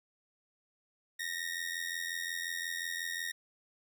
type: ring-modulated tone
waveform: sawtooth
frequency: 1864.7 Hz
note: A#6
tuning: in tune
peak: -29 dBFS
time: 1.19-3.32 s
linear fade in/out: 10 ms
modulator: 42.8 Hz
effects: none